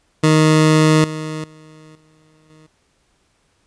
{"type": "tone with level steps", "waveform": "20% pulse", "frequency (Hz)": 155.9, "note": "D#3", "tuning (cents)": 4, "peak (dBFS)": [-5, -19, -36, -47, -40], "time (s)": [0.23, 2.67], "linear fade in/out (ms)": 10, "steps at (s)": [1.04, 1.44, 1.95, 2.5], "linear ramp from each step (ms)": 2, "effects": ["pink hiss -62 dBFS RMS until 3.66 s", "resampled to 22050 Hz"]}